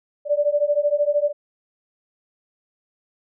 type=beating tone pair; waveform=sine; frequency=579 / 592 Hz; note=D5 / D5; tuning=-25 / +14 cents; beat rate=13 Hz; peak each=-20 dBFS; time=0.25-1.33 s; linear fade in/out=50 ms; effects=none